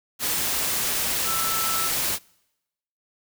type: tone in noise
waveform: sine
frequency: 1324 Hz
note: E6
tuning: 7 cents sharp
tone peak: -28 dBFS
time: 1.24-1.91 s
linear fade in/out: 50 ms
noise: white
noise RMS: -25 dBFS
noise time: 0.19-2.19 s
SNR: -6 dB
effects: noise-tail reverb RT60 0.9 s tail -26 dB re dry